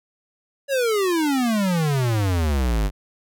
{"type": "exponential sweep", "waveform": "square", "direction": "down", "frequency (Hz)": [570, 47.03], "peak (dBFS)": -19, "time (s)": [0.68, 2.91], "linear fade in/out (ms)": 50, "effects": []}